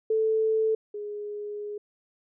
sine tone pair in turn, 440 / 415.3 Hz, A4 / G#4, 0 / 0 cents, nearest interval minor second, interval 100 cents, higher first, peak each -21 / -32 dBFS, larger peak first, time 0.1-0.75 / 0.94-1.78 s, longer second, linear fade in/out 5 ms, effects none

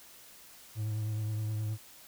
triangle tone with vibrato, 107.8 Hz, A2, 35 cents flat, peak -29 dBFS, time 0.75-1.78 s, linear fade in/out 50 ms, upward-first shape triangle, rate 9.5 Hz, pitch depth 33 cents each way, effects white hiss -54 dBFS RMS until 2.07 s

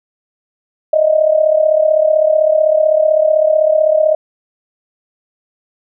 sine tone with amplitude modulation, 623 Hz, D#5, 2 cents sharp, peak -5 dBFS, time 0.93-4.15 s, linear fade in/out 5 ms, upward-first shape sine, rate 35.8 Hz, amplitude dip 75%, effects none

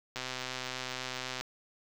click train, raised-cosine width 0.2 ms, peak -19 dBFS, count 161, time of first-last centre 0.16-1.41 s, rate 128 Hz, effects 8-bit

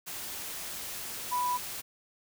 sine tone in noise, 987.8 Hz, B5, in tune, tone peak -27 dBFS, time 1.31-1.58 s, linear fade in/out 20 ms, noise white, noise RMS -39 dBFS, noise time 0.06-1.82 s, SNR +9 dB, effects none

